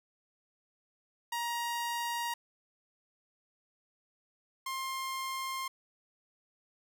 sawtooth tone pair in turn, 944 / 1059.6 Hz, A#5 / C6, +22 / +22 cents, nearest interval major second, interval 200 cents, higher second, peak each -29 / -31 dBFS, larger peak first, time 1.32-2.34 / 4.66-5.68 s, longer neither, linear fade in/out 5 ms, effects none

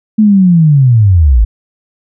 sine linear sweep, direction down, 220 to 49 Hz, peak -3 dBFS, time 0.18-1.45 s, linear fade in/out 10 ms, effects none

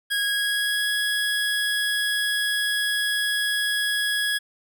25% pulse tone with pitch glide, 1646 to 1669 Hz, G#6 to G#6, -16 to +8 cents, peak -18 dBFS, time 0.1-4.39 s, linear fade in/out 20 ms, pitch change +24 cents, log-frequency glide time 0.22-0.89 s, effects none

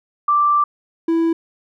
sine / triangle tone pair in turn, 1174.7 / 330.2 Hz, D6 / E4, 0 / +3 cents, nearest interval octave + minor seventh, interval 2197 cents, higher first, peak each -12 dBFS, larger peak neither, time 0.28-0.64 / 1.08-1.33 s, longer first, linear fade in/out 5 ms, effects none

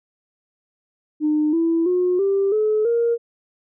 sine tone with pitch steps, 303.5 / 331 / 360.9 / 393.6 / 429.2 / 468.1 Hz, D#4 / E4 / F#4 / G4 / A4 / A#4, -43 / +7 / -43 / +7 / -43 / +7 cents, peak -15 dBFS, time 1.2-3.18 s, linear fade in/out 50 ms, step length 330 ms, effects tanh soft clip ceiling -11 dBFS

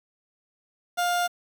30% pulse tone, 705 Hz, F5, 16 cents sharp, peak -20 dBFS, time 0.97-1.28 s, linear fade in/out 20 ms, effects 8-bit

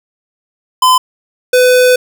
square tone pair in turn, 1020 / 501.7 Hz, C6 / B4, -44 / +27 cents, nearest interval octave, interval 1229 cents, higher first, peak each -6 dBFS, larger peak neither, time 0.82-0.98 / 1.53-1.96 s, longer second, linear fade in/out 5 ms, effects none

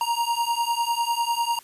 square beating tone pair, 932.3 / 942.3 Hz, A#5 / A#5, 0 / +18 cents, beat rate 10 Hz, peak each -26 dBFS, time 0.01-1.59 s, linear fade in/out 2 ms, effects white hiss -51 dBFS RMS until 1.63 s + resampled to 32000 Hz

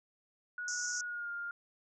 sine tone with pitch glide, 1458 to 1405.9 Hz, F#6 to F6, -26 to +11 cents, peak -37 dBFS, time 0.58-1.51 s, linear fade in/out 2 ms, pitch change -63 cents, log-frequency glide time 1.01-1.31 s
white band-pass noise, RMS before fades -39 dBFS, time 0.68-1.01 s, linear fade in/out 2 ms, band 5300 to 7000 Hz, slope 96 dB/octave
effects none

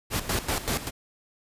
pink noise with tremolo, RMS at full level -26 dBFS, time 0.1-0.91 s, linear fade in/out 50 ms, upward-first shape square, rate 5.2 Hz, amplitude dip 75%, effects resampled to 32000 Hz

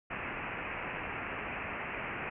white low-pass noise, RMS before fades -39 dBFS, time 0.1-2.3 s, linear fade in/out 10 ms, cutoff 2700 Hz, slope 96 dB/octave, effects none

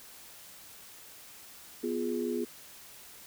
sine chord, F diminished, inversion second, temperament equal, 246.9 / 349.2 / 415.3 Hz, Cb4 / F4 / Ab4, 0 / 0 / 0 cents, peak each -34 dBFS, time 1.83-2.45 s, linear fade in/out 10 ms, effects white hiss -51 dBFS RMS until 3.26 s

